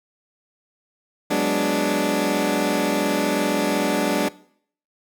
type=chord; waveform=20% pulse; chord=G# half-diminished seventh; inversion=third; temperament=equal; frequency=185 / 207.7 / 246.9 / 293.7 Hz; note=F#3 / G#3 / B3 / D4; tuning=0 / 0 / 0 / 0 cents; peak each=-22 / -20 / -23 / -17 dBFS; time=1.3-4.29 s; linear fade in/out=10 ms; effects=noise-tail reverb RT60 0.6 s tail -20 dB re dry